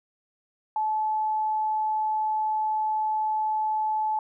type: tone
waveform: sine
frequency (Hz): 864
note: A5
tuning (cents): -32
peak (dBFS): -23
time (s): 0.76-4.19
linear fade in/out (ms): 2
effects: none